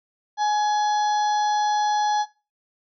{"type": "harmonic tone with a mistuned harmonic", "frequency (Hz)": 840, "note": "G#5", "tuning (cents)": 19, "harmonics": [1, 2, 4, 5, 6, 7], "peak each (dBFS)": [-19, -32, -37, -37, -45, -39], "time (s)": [0.37, 2.26], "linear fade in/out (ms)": 50, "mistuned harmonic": 4, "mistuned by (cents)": 16, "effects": ["noise-tail reverb RT60 0.3 s tail -18 dB re dry"]}